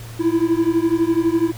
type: beating tone pair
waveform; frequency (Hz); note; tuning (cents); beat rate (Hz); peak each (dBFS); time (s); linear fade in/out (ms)
triangle; 325.9 / 337.9; E4 / E4; -20 / +43; 12; -16; 0.19-1.52; 20
effects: added 114 Hz sine -33 dBFS peak until 1.57 s + pink hiss -40 dBFS RMS until 1.57 s